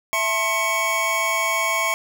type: tone cluster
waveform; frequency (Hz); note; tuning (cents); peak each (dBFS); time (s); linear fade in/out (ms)
square; 662 / 885 / 1069 / 2241; E5 / A5 / C6 / C#7; +7 / +10 / +37 / +18; -28 / -32 / -25 / -23; 0.13-1.94; 0
effects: none